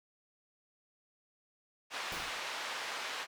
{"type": "band-pass noise", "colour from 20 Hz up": "pink", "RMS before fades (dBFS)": -40, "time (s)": [1.9, 3.27], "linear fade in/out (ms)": 50, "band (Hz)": [850, 4500], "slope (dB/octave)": 12}
{"type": "noise with exponential decay", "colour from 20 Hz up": "pink", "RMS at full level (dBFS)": -42, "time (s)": [2.12, 2.54], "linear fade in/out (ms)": 1, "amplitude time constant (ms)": 91}
{"effects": []}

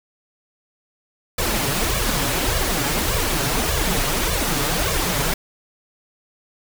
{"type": "noise with flanger", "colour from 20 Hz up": "pink", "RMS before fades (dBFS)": -21, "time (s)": [1.38, 5.34], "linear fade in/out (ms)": 5, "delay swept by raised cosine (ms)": [1.7, 7.2], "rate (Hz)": 1.7, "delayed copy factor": 1, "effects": []}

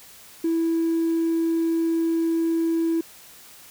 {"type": "tone with hard clipping", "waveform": "sine", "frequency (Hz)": 329.6, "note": "E4", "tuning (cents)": 0, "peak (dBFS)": -20, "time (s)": [0.44, 3.01], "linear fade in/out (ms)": 5, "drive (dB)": 1, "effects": ["white hiss -47 dBFS RMS until 3.7 s"]}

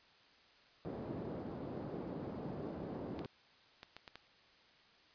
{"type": "band-pass noise", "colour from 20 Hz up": "pink", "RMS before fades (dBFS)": -44, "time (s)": [0.85, 3.26], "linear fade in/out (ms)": 0, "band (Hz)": [160, 520], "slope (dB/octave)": 12}
{"type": "clicks", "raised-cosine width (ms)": 0.2, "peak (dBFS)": -31, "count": 6, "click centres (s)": [3.192, 3.248, 3.831, 3.966, 4.078, 4.156]}
{"effects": ["white hiss -65 dBFS RMS until 5.14 s", "resampled to 11025 Hz"]}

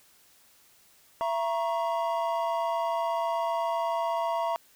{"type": "tone cluster", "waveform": "triangle", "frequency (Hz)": [672, 944, 1101], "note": ["E5", "A#5", "C#6"], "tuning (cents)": [33, 22, -12], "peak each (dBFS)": [-27, -28, -33], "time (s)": [1.21, 4.56], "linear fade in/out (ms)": 0, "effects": ["white hiss -60 dBFS RMS until 4.75 s"]}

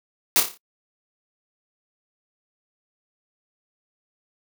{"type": "noise with echo", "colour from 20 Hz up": "white", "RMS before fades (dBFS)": -17, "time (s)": [0.36, 0.4], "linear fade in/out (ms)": 0, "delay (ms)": 29, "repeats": 6, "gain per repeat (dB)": -6, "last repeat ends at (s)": 0.574, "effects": ["noise-tail reverb RT60 0.1 s tail -26 dB re dry", "high-pass 200 Hz 12 dB/octave"]}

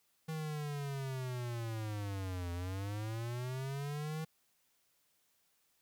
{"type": "linear two-way sweep", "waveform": "square", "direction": "down then up", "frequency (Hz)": [160, 85.8, 160], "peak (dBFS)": -38, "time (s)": [0.28, 4.25], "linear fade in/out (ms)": 10, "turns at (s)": 2.52, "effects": ["white hiss -75 dBFS RMS until 5.81 s"]}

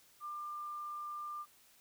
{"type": "tone", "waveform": "sine", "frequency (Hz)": 1194, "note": "D6", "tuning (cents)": 28, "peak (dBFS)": -40, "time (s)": [0.2, 1.46], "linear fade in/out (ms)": 50, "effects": ["white hiss -65 dBFS RMS until 1.8 s"]}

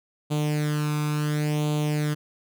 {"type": "tone with flanger", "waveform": "sawtooth", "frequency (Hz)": 150, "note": "D3", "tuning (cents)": 37, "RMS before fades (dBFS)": -25, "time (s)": [0.3, 2.15], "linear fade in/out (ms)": 20, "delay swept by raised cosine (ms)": [0.28, 0.82], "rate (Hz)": 0.71, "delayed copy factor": 0.7, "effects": []}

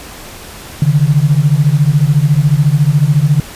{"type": "beating tone pair", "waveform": "sine", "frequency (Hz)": [139.6, 153.6], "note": ["C#3", "D#3"], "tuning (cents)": [13, -22], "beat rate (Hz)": 14, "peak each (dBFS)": -10, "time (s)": [0.82, 3.4], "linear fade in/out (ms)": 2, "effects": ["pink hiss -31 dBFS RMS until 3.55 s", "resampled to 32000 Hz"]}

